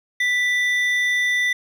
triangle tone pair together, 1977 / 3567 Hz, B6 / A7, +1 / +23 cents, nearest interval minor seventh, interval 1022 cents, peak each -16 / -27 dBFS, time 0.2-1.53 s, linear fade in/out 5 ms, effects none

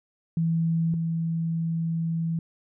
sine tone pair in turn, 164.7 / 164.7 Hz, E3 / E3, -1 / -1 cents, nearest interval unison, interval 0 cents, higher neither, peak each -21 / -24 dBFS, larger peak first, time 0.37-0.94 / 0.94-2.39 s, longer second, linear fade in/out 2 ms, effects none

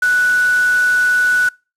sine tone in noise, 1480 Hz, F#6, in tune, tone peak -11 dBFS, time 0.02-1.49 s, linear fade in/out 5 ms, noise white, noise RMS -29 dBFS, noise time 0.02-1.49 s, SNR +15 dB, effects noise-tail reverb RT60 0.3 s tail -26 dB re dry + low-pass 10000 Hz 12 dB/octave

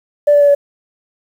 sine tone with pitch steps, 585 / 580 / 575 / 570 Hz, D5 / D5 / D5 / C#5, -7 / -22 / -37 / +48 cents, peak -5 dBFS, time 0.27-0.55 s, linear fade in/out 10 ms, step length 70 ms, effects tanh soft clip ceiling -2 dBFS + 7-bit

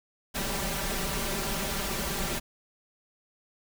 pink noise with comb filter, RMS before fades -31 dBFS, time 0.34-2.4 s, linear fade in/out 20 ms, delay 5.1 ms, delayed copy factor +0.85, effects none

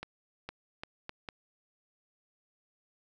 accelerating click train, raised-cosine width 0.3 ms, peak -23 dBFS, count 5, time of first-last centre 0.03-1.288 s, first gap 460 ms, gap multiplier 0.75, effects none

